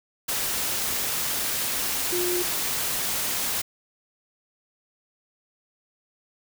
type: tone in noise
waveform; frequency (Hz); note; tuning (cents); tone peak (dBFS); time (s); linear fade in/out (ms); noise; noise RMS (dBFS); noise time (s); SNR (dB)
sine; 355.9; F4; +33; -25; 2.12-2.43; 10; white; -27; 0.28-3.62; -1
effects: none